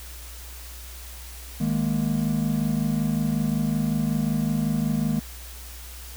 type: chord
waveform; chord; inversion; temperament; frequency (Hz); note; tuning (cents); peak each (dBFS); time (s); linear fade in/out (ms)
triangle; D# suspended fourth; none; equal; 155.56 / 207.7 / 233.1; D#3 / G#3 / A#3; 0 / 0 / 0; -24; 1.6-5.2; 10
effects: added 61 Hz sine -39 dBFS peak until 6.16 s + white hiss -43 dBFS RMS until 6.16 s